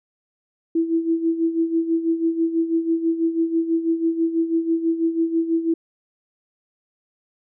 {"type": "tone with tremolo", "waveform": "sine", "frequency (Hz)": 329.6, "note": "E4", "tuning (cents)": 0, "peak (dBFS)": -15, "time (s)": [0.75, 5.74], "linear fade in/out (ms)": 5, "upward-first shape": "sine", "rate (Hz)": 6.1, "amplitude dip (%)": 70, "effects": []}